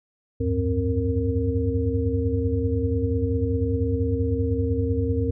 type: tone cluster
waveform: sine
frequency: 76.6 / 92.1 / 102.3 / 263.6 / 462.4 Hz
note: D#2 / F#2 / G#2 / C4 / A#4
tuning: -27 / -7 / -26 / +13 / -14 cents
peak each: -27 dBFS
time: 0.4-5.31 s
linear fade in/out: 10 ms
effects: none